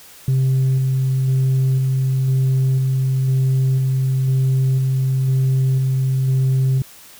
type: tone with tremolo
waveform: sine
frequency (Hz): 132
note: C3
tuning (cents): +16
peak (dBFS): -11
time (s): 0.28-6.82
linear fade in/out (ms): 2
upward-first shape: square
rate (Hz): 1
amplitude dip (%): 25
effects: tanh soft clip ceiling -12 dBFS + white hiss -43 dBFS RMS until 7.19 s